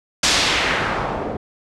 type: noise with low-pass filter sweep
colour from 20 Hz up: white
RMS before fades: -20 dBFS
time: 0.23-1.37 s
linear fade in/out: 5 ms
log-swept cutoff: 6400 to 490 Hz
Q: 1.1
effects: low-pass 10000 Hz 12 dB/octave